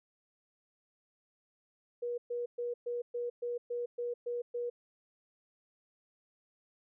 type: tone bursts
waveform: sine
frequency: 481.1 Hz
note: B4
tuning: 45 cents flat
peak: -33 dBFS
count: 10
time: 2.02-4.7 s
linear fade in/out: 10 ms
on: 160 ms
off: 120 ms
effects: none